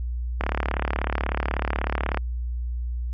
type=click train; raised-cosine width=0.5 ms; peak=-9 dBFS; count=65; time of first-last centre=0.41-2.173 s; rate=36.3 Hz; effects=added 60 Hz sine -25 dBFS peak until 3.13 s + MP3 32 kbps